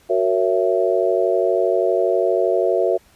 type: chord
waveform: sine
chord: F# dominant seventh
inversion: none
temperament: just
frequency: 370 / 462.5 / 555 / 666 Hz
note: F#4 / A#4 / C#5 / E5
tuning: 0 / -14 / +2 / +18 cents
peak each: -20 / -21 / -22 / -20 dBFS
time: 0.09-2.98 s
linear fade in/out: 20 ms
effects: pink hiss -54 dBFS RMS until 3.15 s + resampled to 32000 Hz